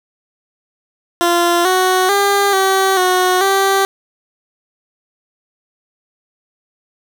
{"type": "tone with pitch steps", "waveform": "15% pulse", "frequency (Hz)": [345.5, 370.8, 401, 384.1, 366.7, 389.9], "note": ["F4", "F#4", "G4", "G4", "F#4", "G4"], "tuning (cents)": [-19, 4, 39, -35, -15, -9], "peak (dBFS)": -5, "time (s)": [1.21, 3.85], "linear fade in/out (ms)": 0, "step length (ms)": 440, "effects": []}